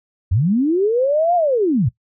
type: linear two-way sweep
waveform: sine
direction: up then down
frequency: 78.5 to 720 to 95.9 Hz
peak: -13 dBFS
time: 0.31-1.89 s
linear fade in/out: 10 ms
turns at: 1.35 s
effects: noise-tail reverb RT60 0.1 s tail -17 dB re dry